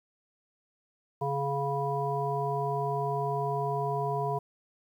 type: harmonic tone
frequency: 140 Hz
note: C#3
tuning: 18 cents sharp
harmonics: 1 / 3 / 5 / 7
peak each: -33 / -33 / -33 / -33 dBFS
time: 1.21-4.39 s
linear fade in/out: 10 ms
effects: 10-bit